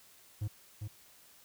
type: tone with echo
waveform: triangle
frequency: 104.8 Hz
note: G#2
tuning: 16 cents sharp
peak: -30 dBFS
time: 0.41-0.48 s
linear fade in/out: 10 ms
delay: 400 ms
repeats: 1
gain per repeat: -5 dB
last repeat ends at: 0.88 s
effects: white hiss -60 dBFS RMS until 1.44 s